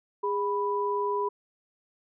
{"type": "tone pair together", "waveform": "sine", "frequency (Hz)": [409, 987.8], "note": ["G#4", "B5"], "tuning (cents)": [-26, 0], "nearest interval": "octave + minor third", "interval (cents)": 1526, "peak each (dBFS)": -28, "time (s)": [0.23, 1.29], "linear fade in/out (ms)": 10, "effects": []}